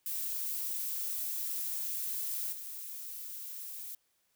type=noise with level steps; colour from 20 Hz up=violet; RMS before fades=-36 / -43 dBFS; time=0.06-3.95 s; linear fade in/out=2 ms; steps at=2.52 s; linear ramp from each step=10 ms; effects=white hiss -75 dBFS RMS until 4.35 s